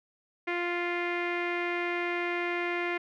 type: tone with low-pass filter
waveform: sawtooth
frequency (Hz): 349.2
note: F4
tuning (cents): 0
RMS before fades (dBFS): -31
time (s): 0.47-2.98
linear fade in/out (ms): 10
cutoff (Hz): 2200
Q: 4.7
effects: none